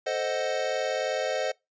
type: chord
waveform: square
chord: A diminished seventh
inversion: none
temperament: equal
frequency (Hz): 440 / 523.3 / 622.3 / 740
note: A4 / C5 / Eb5 / Gb5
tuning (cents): 0 / 0 / 0 / 0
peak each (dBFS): -36 / -31 / -31 / -35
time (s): 0.06-1.52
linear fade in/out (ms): 10
effects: noise-tail reverb RT60 0.2 s tail -24 dB re dry + resampled to 16000 Hz